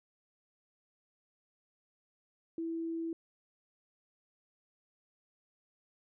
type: tone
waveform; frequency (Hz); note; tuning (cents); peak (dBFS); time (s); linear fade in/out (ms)
sine; 329.6; E4; 0; -34; 2.58-3.13; 2
effects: none